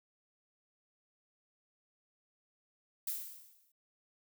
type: noise with exponential decay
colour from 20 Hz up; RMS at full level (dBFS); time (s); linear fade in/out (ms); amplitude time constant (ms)
violet; -35; 3.07-3.72; 5; 140
effects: none